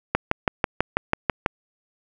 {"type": "click train", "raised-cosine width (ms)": 0.5, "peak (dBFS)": -3, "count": 9, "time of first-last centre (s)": [0.15, 1.461], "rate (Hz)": 6.1, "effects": []}